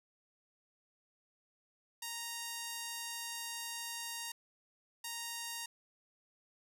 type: tone bursts at uneven times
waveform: 5% pulse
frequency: 932.3 Hz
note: A#5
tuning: in tune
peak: -28 dBFS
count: 2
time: 2.02-4.32 / 5.04-5.66 s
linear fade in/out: 5 ms
effects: none